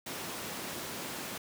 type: high-pass noise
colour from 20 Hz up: pink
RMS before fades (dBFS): -40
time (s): 0.06-1.38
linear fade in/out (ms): 5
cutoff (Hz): 170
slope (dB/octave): 12
effects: none